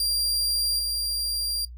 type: tone with level steps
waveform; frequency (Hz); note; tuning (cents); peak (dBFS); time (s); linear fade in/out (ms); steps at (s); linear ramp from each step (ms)
sawtooth; 4759; D8; +22; -20 / -23; 0-1.65; 2; 0.79; 2
effects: noise-tail reverb RT60 0.1 s tail -19 dB re dry + added 60 Hz sine -38 dBFS peak until 1.77 s